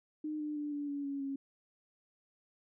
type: tone with pitch steps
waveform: sine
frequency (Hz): 305.5 / 300.1 / 294.8 / 289.5 / 284.4 / 279.3 / 274.4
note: D#4 / D4 / D4 / D4 / C#4 / C#4 / C#4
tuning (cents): -32 / +38 / +7 / -25 / +45 / +13 / -17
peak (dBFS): -35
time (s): 0.24-1.36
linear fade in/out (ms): 5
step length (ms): 160
effects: none